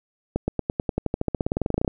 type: accelerating click train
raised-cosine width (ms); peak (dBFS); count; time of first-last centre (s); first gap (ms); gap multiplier
2; -9; 24; 0.36-1.878; 120; 0.94
effects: none